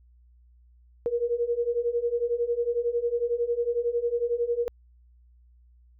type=beating tone pair; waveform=sine; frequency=468.6 / 479.6 Hz; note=A#4 / A#4; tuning=+9 / +49 cents; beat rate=11 Hz; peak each=-28 / -26 dBFS; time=1.06-4.68 s; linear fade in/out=0 ms; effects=added 60 Hz sine -54 dBFS peak until 5.99 s